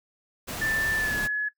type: noise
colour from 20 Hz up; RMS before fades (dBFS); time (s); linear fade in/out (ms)
pink; -34; 0.47-1.28; 20
type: tone with pitch glide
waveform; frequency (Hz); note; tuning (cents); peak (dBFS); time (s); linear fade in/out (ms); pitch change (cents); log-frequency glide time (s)
sine; 1769 to 1697.9; A6 to G#6; +9 to +38; -24; 0.61-1.49; 10; -71; 0.97-1.17
effects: noise-tail reverb RT60 0.1 s tail -20 dB re dry